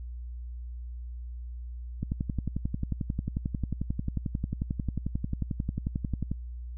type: click train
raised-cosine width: 5 ms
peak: -17 dBFS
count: 49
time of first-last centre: 2.03-6.316 s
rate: 11.2 Hz
effects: added 60 Hz sine -36 dBFS peak until 6.77 s